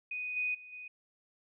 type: tone with level steps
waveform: sine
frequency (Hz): 2489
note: D#7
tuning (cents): 0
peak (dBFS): -35 / -30 / -48 / -43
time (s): 0.11-0.88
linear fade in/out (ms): 5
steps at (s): 0.36 / 0.54 / 0.72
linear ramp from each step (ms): 10
effects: none